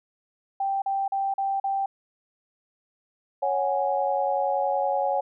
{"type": "tone bursts", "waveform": "sine", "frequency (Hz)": 784, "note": "G5", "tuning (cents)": 0, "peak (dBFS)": -23, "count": 5, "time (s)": [0.6, 1.86], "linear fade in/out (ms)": 5, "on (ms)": 220, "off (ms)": 40}
{"type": "chord", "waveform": "sine", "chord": "C# suspended fourth", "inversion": "none", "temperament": "equal", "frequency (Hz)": [554.4, 740, 830.6], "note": ["C#5", "F#5", "G#5"], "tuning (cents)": [0, 0, 0], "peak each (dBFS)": [-26, -27, -26], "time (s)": [3.42, 5.21], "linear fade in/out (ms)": 10}
{"effects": []}